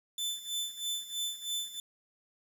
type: tone with tremolo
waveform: sawtooth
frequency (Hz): 3520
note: A7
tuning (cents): 0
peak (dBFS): -28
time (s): 0.18-1.8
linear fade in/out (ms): 2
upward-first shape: sine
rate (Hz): 3.1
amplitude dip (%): 80
effects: 9-bit